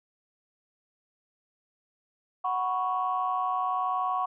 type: chord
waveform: sine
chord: F# suspended fourth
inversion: none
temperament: equal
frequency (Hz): 740 / 987.8 / 1108.7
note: F#5 / B5 / C#6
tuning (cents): 0 / 0 / 0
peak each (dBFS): -29 / -33 / -28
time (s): 2.44-4.26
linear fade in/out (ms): 10
effects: tanh soft clip ceiling -17 dBFS